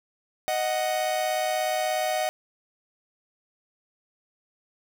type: tone pair together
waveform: 45% pulse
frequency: 623.3 / 740 Hz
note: D#5 / F#5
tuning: +3 / 0 cents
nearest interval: minor third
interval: 297 cents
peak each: -27 dBFS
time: 0.48-2.29 s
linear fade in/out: 0 ms
effects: none